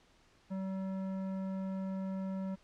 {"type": "tone with tanh clipping", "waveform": "sine", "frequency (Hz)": 190.9, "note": "G3", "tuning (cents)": -46, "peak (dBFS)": -37, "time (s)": [0.5, 2.56], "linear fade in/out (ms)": 20, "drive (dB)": 13, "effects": ["pink hiss -66 dBFS RMS until 2.63 s", "low-pass 6000 Hz 12 dB/octave"]}